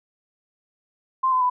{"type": "tone with pitch steps", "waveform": "sine", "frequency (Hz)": [1046.5, 1020.8, 995.8], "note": ["C6", "C6", "B5"], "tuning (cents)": [0, -43, 14], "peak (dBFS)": -17, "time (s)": [1.23, 1.5], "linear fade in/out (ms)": 10, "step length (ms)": 90, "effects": []}